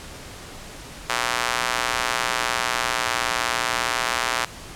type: tone with high-pass filter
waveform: square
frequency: 59.9 Hz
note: A#1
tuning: 48 cents sharp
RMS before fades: -24 dBFS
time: 1.09-4.45 s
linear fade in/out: 5 ms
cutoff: 1100 Hz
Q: 1
effects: pink hiss -39 dBFS RMS until 4.75 s + low-pass 10000 Hz 12 dB/octave